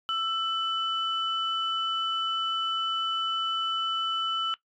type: tone pair together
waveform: sine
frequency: 1326.2 / 2998 Hz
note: E6 / F#7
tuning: +10 / +22 cents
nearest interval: octave + major second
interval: 1412 cents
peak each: -28 dBFS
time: 0.09-4.54 s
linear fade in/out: 0 ms
effects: noise-tail reverb RT60 0.1 s tail -18 dB re dry + tanh soft clip ceiling -18 dBFS